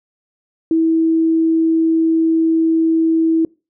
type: tone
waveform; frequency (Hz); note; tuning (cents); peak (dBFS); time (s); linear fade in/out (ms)
sine; 325; E4; -24; -11; 0.71-3.45; 2
effects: noise-tail reverb RT60 0.3 s tail -25 dB re dry